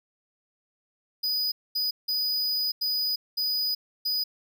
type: tone bursts at uneven times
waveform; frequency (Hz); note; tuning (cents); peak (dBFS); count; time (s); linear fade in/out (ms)
square; 4963; D#8; -5; -25; 6; 1.23-1.52 / 1.75-1.91 / 2.08-2.72 / 2.81-3.16 / 3.37-3.75 / 4.05-4.24; 10
effects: none